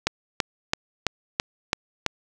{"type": "click train", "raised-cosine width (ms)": 0.2, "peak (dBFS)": -3, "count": 7, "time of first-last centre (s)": [0.07, 2.063], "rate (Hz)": 3.01, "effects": []}